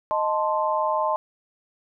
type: chord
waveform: sine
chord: A diminished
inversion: second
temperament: equal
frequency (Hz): 622.3 / 880 / 1046.5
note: Eb5 / A5 / C6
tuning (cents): 0 / 0 / 0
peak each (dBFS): -25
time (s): 0.11-1.16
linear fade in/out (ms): 0
effects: none